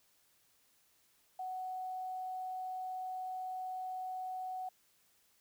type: tone with quantisation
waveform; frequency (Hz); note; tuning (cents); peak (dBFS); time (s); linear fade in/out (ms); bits
sine; 744; F#5; +9; -38; 1.39-4.69; 5; 11
effects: white hiss -71 dBFS RMS until 5.4 s